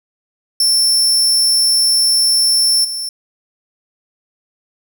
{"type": "tone with level steps", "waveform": "sawtooth", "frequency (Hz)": 5380, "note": "E8", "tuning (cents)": 34, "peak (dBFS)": [-8, -18], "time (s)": [0.6, 3.09], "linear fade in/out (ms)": 2, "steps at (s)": 2.84, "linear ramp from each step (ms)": 10, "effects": []}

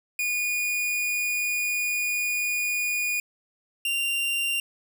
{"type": "tone pair in turn", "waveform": "45% pulse", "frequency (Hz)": [2449, 2778], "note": ["D#7", "F7"], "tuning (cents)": [-28, -10], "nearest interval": "major second", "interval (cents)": 218, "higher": "second", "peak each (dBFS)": -24, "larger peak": "neither", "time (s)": [[0.19, 3.2], [3.85, 4.6]], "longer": "first", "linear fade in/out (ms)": 2, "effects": []}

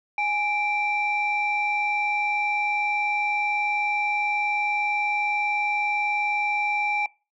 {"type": "tone pair together", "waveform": "sine", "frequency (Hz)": [830.6, 2349], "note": ["G#5", "D7"], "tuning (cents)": [0, 0], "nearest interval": "octave + tritone", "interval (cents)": 1800, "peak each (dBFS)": -24, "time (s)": [0.18, 7.06], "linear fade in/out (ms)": 2, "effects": ["noise-tail reverb RT60 0.3 s tail -22 dB re dry", "tanh soft clip ceiling -16 dBFS"]}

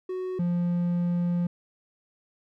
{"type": "tone pair in turn", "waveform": "triangle", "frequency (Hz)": [370, 174.62], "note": ["F#4", "F3"], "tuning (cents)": [0, 0], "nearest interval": "octave + minor second", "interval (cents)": 1300, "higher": "first", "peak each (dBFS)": [-27, -21], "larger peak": "second", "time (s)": [[0.09, 0.39], [0.39, 1.47]], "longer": "second", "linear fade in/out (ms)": 5, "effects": []}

